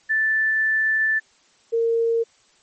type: tone pair in turn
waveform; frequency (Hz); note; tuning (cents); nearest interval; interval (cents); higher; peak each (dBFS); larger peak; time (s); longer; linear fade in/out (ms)
sine; 1760 / 459.9; A6 / A#4; 0 / -23; octave + major seventh; 2323; first; -17; neither; 0.09-1.2 / 1.72-2.24; first; 20
effects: white hiss -58 dBFS RMS until 2.62 s + MP3 32 kbps